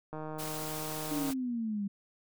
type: click train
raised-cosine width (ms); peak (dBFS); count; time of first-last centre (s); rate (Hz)
1; -27; 183; 0.13-1.304; 155
type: noise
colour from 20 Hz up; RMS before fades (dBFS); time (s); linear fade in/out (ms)
white; -41; 0.38-1.34; 20
type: exponential sweep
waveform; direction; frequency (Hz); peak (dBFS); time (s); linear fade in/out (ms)
sine; down; 301.1 to 196; -31; 1.11-1.88; 10
effects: none